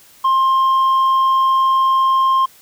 sine tone with tanh clipping, 1059 Hz, C6, 21 cents sharp, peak -12 dBFS, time 0.24-2.46 s, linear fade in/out 10 ms, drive 3 dB, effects white hiss -47 dBFS RMS until 2.61 s

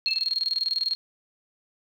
sine tone with tremolo, 4256 Hz, C8, 29 cents sharp, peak -21 dBFS, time 0.06-0.95 s, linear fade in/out 0 ms, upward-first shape square, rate 20 Hz, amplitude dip 80%
sine tone with exponential decay, 2637 Hz, E7, in tune, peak -24 dBFS, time 0.07-0.34 s, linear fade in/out 5 ms, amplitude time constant 58 ms
effects none

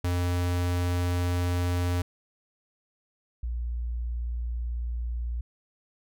square / sine tone pair in turn, 88.5 / 59.07 Hz, F2 / A#1, +23 / +24 cents, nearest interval perfect fifth, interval 699 cents, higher first, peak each -25 / -28 dBFS, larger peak first, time 0.04-2.02 / 3.43-5.41 s, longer neither, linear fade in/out 5 ms, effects none

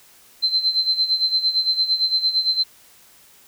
sine tone with tremolo, 4092 Hz, C8, 39 cents flat, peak -14 dBFS, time 0.42-2.64 s, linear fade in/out 20 ms, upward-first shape sine, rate 8.8 Hz, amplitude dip 75%, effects white hiss -51 dBFS RMS until 3.47 s

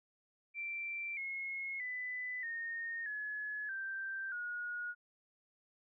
sine tone with pitch steps, 2349 / 2167 / 1998.2 / 1843 / 1699.8 / 1567.8 / 1446 Hz, D7 / C#7 / B6 / A#6 / G#6 / G6 / F#6, 0 / -40 / +20 / -20 / +40 / 0 / -40 cents, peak -38 dBFS, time 0.54-4.95 s, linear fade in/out 50 ms, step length 630 ms, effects none

